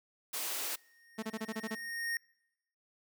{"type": "high-pass noise", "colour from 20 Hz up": "white", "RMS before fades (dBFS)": -37, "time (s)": [0.33, 0.76], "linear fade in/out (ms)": 10, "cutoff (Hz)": 320, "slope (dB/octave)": 24}
{"type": "tone with exponential growth", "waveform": "square", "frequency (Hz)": 1854, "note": "A#6", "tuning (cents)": -10, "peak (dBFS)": -32, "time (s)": [0.65, 2.17], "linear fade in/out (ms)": 1, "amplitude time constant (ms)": 330}
{"type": "tone bursts", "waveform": "sawtooth", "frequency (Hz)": 220, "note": "A3", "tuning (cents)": 0, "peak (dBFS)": -31, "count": 8, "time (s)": [1.18, 1.752], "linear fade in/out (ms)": 10, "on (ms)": 47, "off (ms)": 28}
{"effects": ["noise-tail reverb RT60 0.9 s tail -26 dB re dry"]}